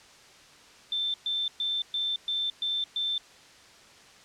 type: tone bursts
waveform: sine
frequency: 3554 Hz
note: A7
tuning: 17 cents sharp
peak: -26 dBFS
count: 7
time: 0.92-3.18 s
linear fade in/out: 2 ms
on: 220 ms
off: 120 ms
effects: white hiss -53 dBFS RMS until 4.24 s + low-pass 6000 Hz 12 dB/octave